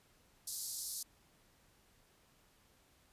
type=band-pass noise; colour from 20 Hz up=white; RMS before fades=-43 dBFS; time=0.47-1.03 s; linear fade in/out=5 ms; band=4200 to 13000 Hz; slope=48 dB/octave; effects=pink hiss -69 dBFS RMS until 3.12 s + resampled to 32000 Hz